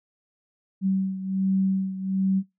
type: beating tone pair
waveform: sine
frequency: 191.1 / 192.4 Hz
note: G3 / G3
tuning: -44 / -32 cents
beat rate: 1.3 Hz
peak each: -23 / -28 dBFS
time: 0.81-2.43 s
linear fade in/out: 50 ms
effects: noise-tail reverb RT60 0.2 s tail -21 dB re dry